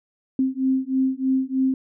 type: beating tone pair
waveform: sine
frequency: 261.6 / 264.8 Hz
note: C4 / C4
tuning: 0 / +21 cents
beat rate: 3.2 Hz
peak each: -22 dBFS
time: 0.39-1.74 s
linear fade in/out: 2 ms
effects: none